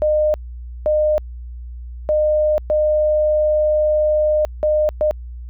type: tone bursts at uneven times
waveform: sine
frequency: 609 Hz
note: D#5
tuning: 37 cents flat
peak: -13 dBFS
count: 6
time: 0.02-0.34 / 0.86-1.18 / 2.09-2.58 / 2.7-4.45 / 4.63-4.89 / 5.01-5.11 s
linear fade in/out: 0 ms
effects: added 60 Hz sine -29 dBFS peak until 5.49 s